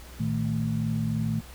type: tone cluster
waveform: sine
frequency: 114.8 / 157.5 / 221 Hz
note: A#2 / D#3 / A3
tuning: -26 / +21 / +8 cents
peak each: -29 dBFS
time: 0.19-1.41 s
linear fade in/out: 20 ms
effects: added 62 Hz sine -44 dBFS peak until 1.54 s + pink hiss -48 dBFS RMS until 1.54 s